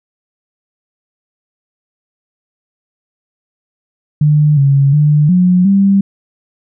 sine tone with pitch steps, 149.9 / 138.8 / 149.1 / 180.8 / 196.8 Hz, D3 / C#3 / D3 / F#3 / G3, +36 / +3 / +27 / -40 / +7 cents, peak -6 dBFS, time 4.21-6.01 s, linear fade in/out 5 ms, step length 360 ms, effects none

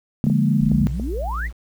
sine chord, Bb dominant seventh, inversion first, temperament equal, 146.83 / 174.61 / 207.7 / 233.1 Hz, D3 / F3 / Ab3 / Bb3, 0 / 0 / 0 / 0 cents, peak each -19 / -24 / -19 / -22 dBFS, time 0.24-0.87 s, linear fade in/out 0 ms
clicks, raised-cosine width 2 ms, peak -18 dBFS, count 4, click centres 0.267 / 0.3 / 0.717 / 0.998 s
sine exponential sweep, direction up, 30.87 to 2121 Hz, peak -26 dBFS, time 0.6-1.48 s, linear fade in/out 20 ms
triangle tone with pitch glide, 61.74 to 56.94 Hz, B1 to A#1, 0 to -40 cents, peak -22 dBFS, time 0.66-1.53 s, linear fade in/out 50 ms, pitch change -140 cents, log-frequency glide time 0.92-1.24 s
effects 8-bit

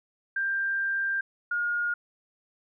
sine tone pair in turn, 1586 / 1427.1 Hz, G6 / F6, +20 / +37 cents, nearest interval major second, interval 183 cents, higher first, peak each -25 dBFS, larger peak neither, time 0.36-1.21 / 1.51-1.94 s, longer first, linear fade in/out 5 ms, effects none

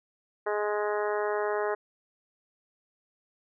harmonic tone, 208.9 Hz, G#3, 10 cents sharp, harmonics 2 / 3 / 4 / 5 / 6 / 7 / 8 / 9, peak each -29 / -33 / -35 / -37 / -39 / -40 / -41 / -42 dBFS, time 0.46-1.75 s, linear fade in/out 10 ms, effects none

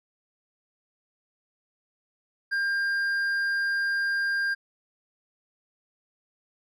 sine tone with hard clipping, 1600 Hz, G6, 35 cents sharp, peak -25 dBFS, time 2.51-4.55 s, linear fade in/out 20 ms, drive 4 dB, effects none

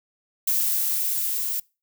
violet noise with level ramp, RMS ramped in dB -22 to -27 dBFS, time 0.47-1.6 s, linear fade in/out 5 ms, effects noise-tail reverb RT60 0.3 s tail -25 dB re dry

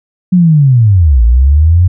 sine linear two-way sweep, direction down then up, 186.2 to 55.2 to 92.1 Hz, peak -3 dBFS, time 0.32-1.88 s, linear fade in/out 10 ms, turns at 1.23 s, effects none

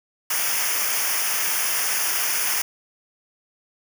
white noise with comb filter, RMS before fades -23 dBFS, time 0.3-2.62 s, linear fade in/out 5 ms, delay 0.25 ms, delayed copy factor -0.85, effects none

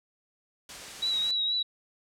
white noise, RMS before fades -41 dBFS, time 0.69-1.31 s, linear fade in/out 2 ms
sine tone with vibrato, 3875 Hz, B7, 34 cents flat, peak -25 dBFS, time 1.02-1.63 s, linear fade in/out 10 ms, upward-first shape triangle, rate 4.2 Hz, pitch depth 43 cents each way
effects low-pass 8000 Hz 12 dB/octave

